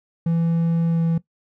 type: tone with pitch glide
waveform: triangle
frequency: 166.7 to 165.55 Hz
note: E3 to E3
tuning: +20 to +8 cents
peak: -15 dBFS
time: 0.26-1.18 s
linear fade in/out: 5 ms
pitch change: -12 cents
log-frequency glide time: 0.89-1.01 s
effects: noise-tail reverb RT60 0.1 s tail -17 dB re dry